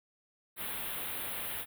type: band-stop noise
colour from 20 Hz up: white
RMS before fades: -38 dBFS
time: 0.56-1.66 s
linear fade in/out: 50 ms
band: 3700 to 9800 Hz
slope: 48 dB/octave
effects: none